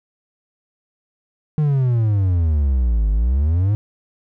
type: exponential two-way sweep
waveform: triangle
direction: down then up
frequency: 155.56 to 50 to 108.3 Hz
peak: -12 dBFS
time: 1.58-3.75 s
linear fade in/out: 0 ms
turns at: 3.11 s
effects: none